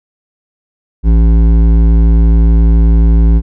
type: tone with hard clipping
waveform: sine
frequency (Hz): 55.8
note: A1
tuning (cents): +25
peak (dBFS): -6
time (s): 1.03-3.42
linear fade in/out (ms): 50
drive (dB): 11
effects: none